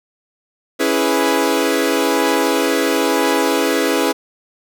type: chord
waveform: sawtooth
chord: C# minor seventh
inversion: none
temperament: equal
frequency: 277.2 / 329.6 / 415.3 / 493.9 Hz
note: C#4 / E4 / G#4 / B4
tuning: 0 / 0 / 0 / 0 cents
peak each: -16 dBFS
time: 0.79-4.13 s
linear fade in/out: 20 ms
effects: none